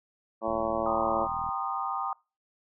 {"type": "harmonic tone", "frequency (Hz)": 112, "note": "A2", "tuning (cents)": 31, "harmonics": [2, 3, 4, 5, 6, 7, 8, 9, 10], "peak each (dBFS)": [-38, -35, -39, -31, -33, -37, -37, -38, -36], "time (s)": [0.41, 1.28], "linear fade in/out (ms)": 50}
{"type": "click train", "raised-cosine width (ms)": 5, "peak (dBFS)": -34, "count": 42, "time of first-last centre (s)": [0.48, 1.49], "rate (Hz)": 40.6}
{"type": "chord", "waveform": "sine", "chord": "C minor seventh", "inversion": "second", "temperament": "equal with one note detuned", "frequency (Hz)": [784, 932.3, 1046.5, 1232.3], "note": ["G5", "Bb5", "C6", "Eb6"], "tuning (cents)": [0, 0, 0, -17], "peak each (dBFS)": [-34, -36, -36, -33], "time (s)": [0.86, 2.13], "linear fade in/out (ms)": 2}
{"effects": ["noise-tail reverb RT60 0.3 s tail -24 dB re dry"]}